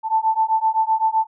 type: beating tone pair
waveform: sine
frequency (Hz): 880 / 887.8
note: A5 / A5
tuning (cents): 0 / +15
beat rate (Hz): 7.8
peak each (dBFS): -19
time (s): 0.03-1.27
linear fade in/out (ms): 50
effects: none